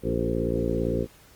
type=harmonic tone with a mistuned harmonic; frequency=57.7 Hz; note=A#1; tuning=17 cents flat; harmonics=1 / 2 / 3 / 4 / 5 / 6 / 7 / 8 / 9; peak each=-32 / -32 / -32 / -32 / -32 / -32 / -32 / -32 / -32 dBFS; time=0.02-1.07 s; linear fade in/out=50 ms; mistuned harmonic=7; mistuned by=-26 cents; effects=pink hiss -54 dBFS RMS until 1.35 s + Opus 24 kbps